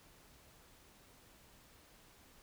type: silence
effects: pink hiss -63 dBFS RMS until 2.42 s